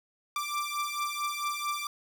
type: beating tone pair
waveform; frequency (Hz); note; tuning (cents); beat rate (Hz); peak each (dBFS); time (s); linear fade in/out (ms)
sawtooth; 1174.7 / 1179.2; D6 / D6; 0 / +7; 4.5; -30; 0.36-1.87; 2
effects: none